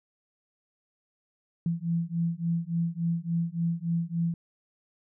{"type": "beating tone pair", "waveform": "sine", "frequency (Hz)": [166.6, 170.1], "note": ["E3", "F3"], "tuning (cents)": [19, -45], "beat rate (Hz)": 3.5, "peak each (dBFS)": -29, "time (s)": [1.66, 4.34], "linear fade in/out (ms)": 2, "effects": []}